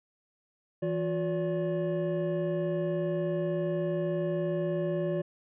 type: tone cluster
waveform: triangle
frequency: 165.8 / 358.9 / 574 Hz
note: E3 / F4 / D5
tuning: +10 / +47 / -40 cents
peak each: -30 dBFS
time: 0.82-5.22 s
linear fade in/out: 10 ms
effects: resampled to 8000 Hz